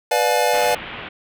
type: chord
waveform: square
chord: B diminished seventh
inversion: none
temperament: just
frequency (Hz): 493.9 / 592.7 / 711.2 / 853.4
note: B4 / D5 / F5 / Ab5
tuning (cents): 0 / +16 / +31 / +47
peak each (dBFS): -22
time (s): 0.11-0.75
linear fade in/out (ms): 5
type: low-pass noise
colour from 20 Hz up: white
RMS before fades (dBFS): -33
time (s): 0.53-1.09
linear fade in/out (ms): 10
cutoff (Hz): 3200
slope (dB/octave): 48
effects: none